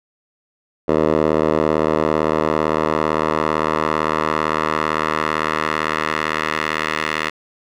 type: tone with band-pass filter sweep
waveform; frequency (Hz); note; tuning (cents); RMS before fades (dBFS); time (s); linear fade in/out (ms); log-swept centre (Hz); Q
10% pulse; 77.78; D#2; 0; -19; 0.88-7.3; 10; 560 to 2000; 1.3
effects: none